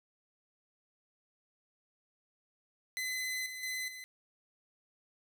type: tone with level steps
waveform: sawtooth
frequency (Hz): 2027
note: B6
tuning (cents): +45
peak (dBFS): -31 / -38 / -32 / -41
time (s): 2.97-4.04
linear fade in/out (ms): 0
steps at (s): 3.46 / 3.63 / 3.88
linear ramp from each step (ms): 2
effects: none